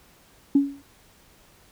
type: tone with exponential decay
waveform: sine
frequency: 280 Hz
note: C#4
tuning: 18 cents sharp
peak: -11 dBFS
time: 0.55-0.82 s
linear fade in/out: 5 ms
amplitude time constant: 58 ms
effects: tanh soft clip ceiling -7 dBFS + pink hiss -56 dBFS RMS until 1.71 s